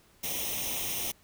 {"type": "noise with comb filter", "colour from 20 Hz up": "white", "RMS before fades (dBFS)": -33, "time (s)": [0.23, 1.12], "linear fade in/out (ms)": 10, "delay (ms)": 0.33, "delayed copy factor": 0.75, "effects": ["pink hiss -62 dBFS RMS until 1.23 s"]}